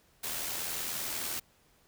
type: noise with amplitude modulation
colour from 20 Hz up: white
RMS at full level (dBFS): -34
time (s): 0.23-1.4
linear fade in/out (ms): 10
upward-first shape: sine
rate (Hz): 80.4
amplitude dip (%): 40
effects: pink hiss -66 dBFS RMS until 1.87 s